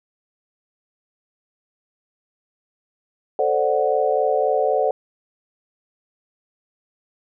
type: chord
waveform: sine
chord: D dominant seventh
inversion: second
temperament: equal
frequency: 440 / 523.3 / 587.3 / 740 Hz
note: A4 / C5 / D5 / F#5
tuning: 0 / 0 / 0 / 0 cents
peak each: -22 dBFS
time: 3.39-4.91 s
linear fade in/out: 2 ms
effects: none